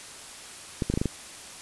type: clicks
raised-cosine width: 3 ms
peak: -12 dBFS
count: 6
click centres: 0.822 / 0.9 / 0.939 / 0.975 / 1.015 / 1.057 s
effects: white hiss -43 dBFS RMS until 1.61 s + resampled to 24000 Hz